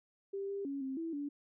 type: tone with pitch steps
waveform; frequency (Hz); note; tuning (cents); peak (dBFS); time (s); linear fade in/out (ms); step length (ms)
sine; 394.3 / 397.9 / 278.2 / 265.9 / 329 / 287.2; G4 / G4 / C#4 / C4 / E4 / D4; +10 / +26 / +6 / +28 / -3 / -39; -36; 0.33-1.29; 10; 160
effects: none